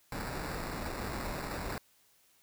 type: noise with sample-and-hold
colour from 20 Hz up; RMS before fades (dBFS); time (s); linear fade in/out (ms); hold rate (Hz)
pink; -38; 0.12-1.78; 2; 3150
effects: white hiss -67 dBFS RMS until 2.42 s